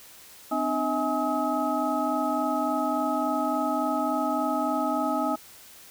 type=tone cluster; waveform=sine; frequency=256 / 299.5 / 641 / 833 / 1274 Hz; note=C4 / D4 / E5 / G#5 / D#6; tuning=-38 / +34 / -49 / +5 / +41 cents; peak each=-30 dBFS; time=0.51-5.36 s; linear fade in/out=10 ms; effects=white hiss -49 dBFS RMS until 5.9 s